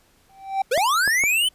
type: tone with exponential growth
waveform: triangle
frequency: 777 Hz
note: G5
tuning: 16 cents flat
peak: -14 dBFS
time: 0.29-0.62 s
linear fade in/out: 5 ms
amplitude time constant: 71 ms
type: linear sweep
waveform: square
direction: up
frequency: 446.6 to 3095 Hz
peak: -18 dBFS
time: 0.71-1.49 s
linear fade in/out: 10 ms
type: clicks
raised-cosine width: 1 ms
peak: -16 dBFS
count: 3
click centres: 0.777 / 1.077 / 1.238 s
effects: pink hiss -59 dBFS RMS until 1.54 s + resampled to 32000 Hz